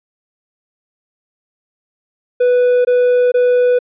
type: tone bursts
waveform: triangle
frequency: 493.9 Hz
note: B4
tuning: in tune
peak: -7 dBFS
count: 3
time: 2.4-3.79 s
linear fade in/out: 10 ms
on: 450 ms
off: 20 ms
effects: resampled to 8000 Hz